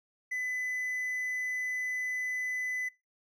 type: tone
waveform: triangle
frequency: 2005 Hz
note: B6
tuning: 26 cents sharp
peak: -30 dBFS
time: 0.31-2.89 s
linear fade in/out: 10 ms
effects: noise-tail reverb RT60 0.2 s tail -18 dB re dry